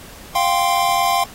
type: chord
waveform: square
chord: F suspended second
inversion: none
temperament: equal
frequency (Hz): 698.5 / 784 / 1046.5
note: F5 / G5 / C6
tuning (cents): 0 / 0 / 0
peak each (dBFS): -20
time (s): 0.35-1.24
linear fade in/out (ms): 5
effects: pink hiss -40 dBFS RMS until 1.34 s + AAC 48 kbps